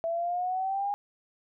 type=exponential sweep; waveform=sine; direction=up; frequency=659.3 to 819 Hz; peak=-27 dBFS; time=0.04-0.94 s; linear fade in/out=0 ms; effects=none